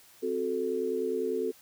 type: chord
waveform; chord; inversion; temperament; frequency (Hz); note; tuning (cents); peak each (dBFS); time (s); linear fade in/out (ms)
sine; F# diminished; second; equal; 261.6 / 370 / 440; C4 / F#4 / A4; 0 / 0 / 0; -36 / -32 / -30; 0.22-1.52; 20
effects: white hiss -57 dBFS RMS until 1.61 s